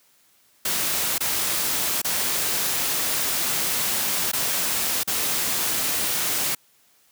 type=noise with dropouts; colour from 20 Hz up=white; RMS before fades=-24 dBFS; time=0.65-6.55 s; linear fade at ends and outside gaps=5 ms; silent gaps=1.182-1.205 / 2.018-2.045 / 4.317-4.332 / 5.034-5.075 s; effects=white hiss -60 dBFS RMS until 7.11 s + high-pass 80 Hz 12 dB/octave